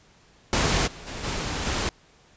pink noise with level steps, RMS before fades -22 / -42 / -35 / -29 / -26 dBFS, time 0.53-1.89 s, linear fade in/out 0 ms, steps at 0.86 / 1.06 / 1.23 / 1.65 s, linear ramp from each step 20 ms, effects pink hiss -57 dBFS RMS until 2.36 s + resampled to 16000 Hz

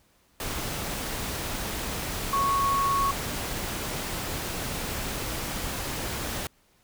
sine tone in noise, 1107 Hz, C#6, 3 cents flat, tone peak -22 dBFS, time 2.33-3.11 s, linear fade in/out 2 ms, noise pink, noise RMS -32 dBFS, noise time 0.4-6.47 s, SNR +7 dB, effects pink hiss -64 dBFS RMS until 6.83 s

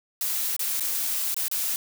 blue noise with dropouts, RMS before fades -27 dBFS, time 0.21-1.76 s, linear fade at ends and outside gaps 1 ms, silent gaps 0.565-0.593 / 0.798-0.806 / 1.344-1.365 / 1.482-1.514 s, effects none

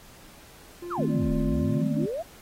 triangle tone, 349.2 Hz, F4, in tune, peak -32 dBFS, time 0.82-1.82 s, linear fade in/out 5 ms
sine exponential two-way sweep, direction down then up, 1522 to 31.59 to 721 Hz, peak -28 dBFS, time 0.9-2.23 s, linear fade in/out 20 ms, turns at 1.35 s
sine chord, A diminished, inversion second, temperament equal, 155.56 / 220 / 261.6 Hz, Eb3 / A3 / C4, 0 / 0 / 0 cents, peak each -28 dBFS, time 0.98-2.06 s, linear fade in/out 5 ms
sine tone with tremolo, 587.3 Hz, D5, in tune, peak -36 dBFS, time 1.08-2.15 s, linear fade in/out 50 ms, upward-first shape sine, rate 4.7 Hz, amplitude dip 25%
effects pink hiss -51 dBFS RMS until 2.41 s + AAC 48 kbps

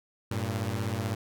sawtooth beating tone pair, 98 / 114 Hz, G2 / A#2, 0 / -38 cents, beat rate 16 Hz, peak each -28 dBFS, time 0.31-1.15 s, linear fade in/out 5 ms, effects none

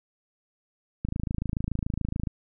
click train, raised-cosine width 5 ms, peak -16 dBFS, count 34, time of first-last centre 1.05-2.272 s, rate 27 Hz, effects none

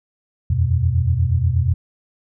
sine chord, E suspended second, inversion none, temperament equal with one note detuned, 82.41 / 90.7 / 123.47 Hz, E2 / F#2 / B2, 0 / -34 / 0 cents, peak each -19 dBFS, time 0.5-1.74 s, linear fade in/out 5 ms, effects none

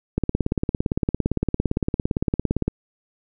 click train, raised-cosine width 3 ms, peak -7 dBFS, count 45, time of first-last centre 0.18-2.68 s, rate 17.6 Hz, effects none

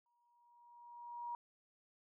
sine tone with exponential growth, 953 Hz, A#5, 38 cents sharp, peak -39 dBFS, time 0.06-1.35 s, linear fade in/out 1 ms, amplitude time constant 280 ms, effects none

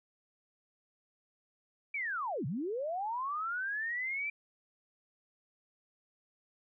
sine linear two-way sweep, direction down then up, 2359 to 115.6 to 2359 Hz, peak -33 dBFS, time 1.94-4.3 s, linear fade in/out 5 ms, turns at 2.46 s, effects none

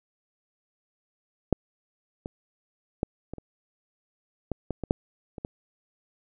clicks, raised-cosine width 2 ms, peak -6 / -20 / -11 / -22 / -27 / -15 / -15 / -18 / -7 / -24 / -18 dBFS, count 11, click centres 1.527 / 2.259 / 3.031 / 3.336 / 3.383 / 4.517 / 4.707 / 4.837 / 4.909 / 5.382 / 5.449 s, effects none

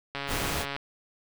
click train, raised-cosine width 0.3 ms, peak -17 dBFS, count 87, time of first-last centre 0.15-0.764 s, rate 140 Hz
pink noise, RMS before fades -31 dBFS, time 0.27-0.66 s, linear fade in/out 50 ms
effects none

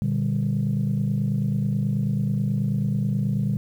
sine tone cluster, 119.6 / 148.9 / 198.1 Hz, A#2 / D3 / G3, +45 / +24 / +18 cents, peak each -24 dBFS, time 0.02-3.57 s, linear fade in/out 0 ms, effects tanh soft clip ceiling -15 dBFS + 9-bit

